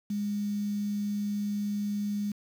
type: tone with quantisation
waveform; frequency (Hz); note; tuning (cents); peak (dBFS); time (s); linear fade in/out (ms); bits
sine; 205.3; G#3; -20; -28; 0.1-2.32; 5; 8
effects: none